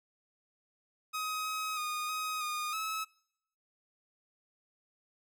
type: tone with pitch steps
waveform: sawtooth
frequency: 1262 / 1269 / 1230 / 1259 / 1224 / 1293 Hz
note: D#6 / D#6 / D#6 / D#6 / D#6 / E6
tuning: +24 / +34 / -20 / +20 / -29 / -34 cents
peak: -30 dBFS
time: 1.13-3.05 s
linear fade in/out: 20 ms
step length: 320 ms
effects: noise-tail reverb RT60 0.8 s tail -26 dB re dry